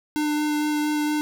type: tone with vibrato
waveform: square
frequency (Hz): 300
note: D4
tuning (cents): +37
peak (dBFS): -22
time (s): 0.16-1.21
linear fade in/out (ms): 0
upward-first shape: sine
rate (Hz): 4.3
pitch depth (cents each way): 9
effects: none